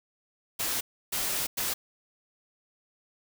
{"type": "noise bursts at uneven times", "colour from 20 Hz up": "white", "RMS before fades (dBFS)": -30, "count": 3, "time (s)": [[0.59, 0.81], [1.12, 1.47], [1.57, 1.74]], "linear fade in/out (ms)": 10, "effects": []}